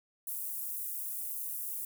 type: high-pass noise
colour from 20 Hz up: pink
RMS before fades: -38 dBFS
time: 0.27-1.85 s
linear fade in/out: 2 ms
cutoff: 11000 Hz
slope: 24 dB/octave
effects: none